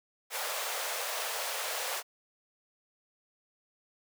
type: high-pass noise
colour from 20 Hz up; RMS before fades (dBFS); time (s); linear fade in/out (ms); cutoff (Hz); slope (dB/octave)
pink; -35; 0.3-2.03; 50; 480; 48
effects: none